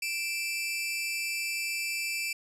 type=tone pair together; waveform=sawtooth; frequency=2349 / 2637 Hz; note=D7 / E7; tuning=0 / 0 cents; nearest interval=major second; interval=200 cents; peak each=-29 / -31 dBFS; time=0.02-2.33 s; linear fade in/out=5 ms; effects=resampled to 32000 Hz